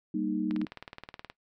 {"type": "chord", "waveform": "sine", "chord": "Eb major", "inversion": "first", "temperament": "equal with one note detuned", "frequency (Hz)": [196, 233.1, 308.3], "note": ["G3", "Bb3", "Eb4"], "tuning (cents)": [0, 0, -16], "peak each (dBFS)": [-33, -33, -30], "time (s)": [0.14, 0.65], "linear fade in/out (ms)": 5}
{"type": "click train", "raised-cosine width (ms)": 0.3, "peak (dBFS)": -25, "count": 16, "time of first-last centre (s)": [0.51, 1.299], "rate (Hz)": 19}
{"effects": ["noise-tail reverb RT60 0.1 s tail -18 dB re dry"]}